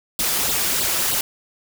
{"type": "noise with flanger", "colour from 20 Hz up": "white", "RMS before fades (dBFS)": -21, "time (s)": [0.19, 1.21], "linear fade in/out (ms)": 2, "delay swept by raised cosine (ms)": [0.23, 6.13], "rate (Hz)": 3.2, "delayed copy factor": 0.95, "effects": []}